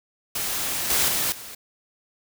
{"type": "noise with level steps", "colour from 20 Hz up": "white", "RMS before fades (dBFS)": [-27, -21, -24, -39], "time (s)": [0.35, 1.55], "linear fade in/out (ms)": 5, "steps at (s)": [0.9, 1.08, 1.32], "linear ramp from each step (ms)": 2, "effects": []}